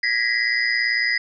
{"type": "tone cluster", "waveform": "sine", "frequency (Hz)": [1657, 1911, 2029, 4961], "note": ["G#6", "A#6", "B6", "D#8"], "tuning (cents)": [-4, 43, 46, -6], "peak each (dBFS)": [-31, -22, -22, -26], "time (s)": [0.03, 1.18], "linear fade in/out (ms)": 5, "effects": []}